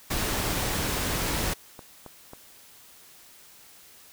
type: noise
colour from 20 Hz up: pink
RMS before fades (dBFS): -28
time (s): 0.1-1.54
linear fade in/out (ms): 10
type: click train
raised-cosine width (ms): 1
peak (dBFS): -27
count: 5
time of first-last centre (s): 1.25-2.334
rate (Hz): 3.69
effects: white hiss -52 dBFS RMS until 4.12 s